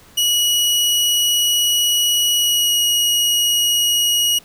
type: tone with pitch glide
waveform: sawtooth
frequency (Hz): 2916 to 2896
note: F#7 to F#7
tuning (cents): -26 to -38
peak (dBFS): -11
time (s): 0.17-4.39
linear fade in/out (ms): 10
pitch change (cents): -12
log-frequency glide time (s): 2.37-2.8
effects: pink hiss -47 dBFS RMS until 4.44 s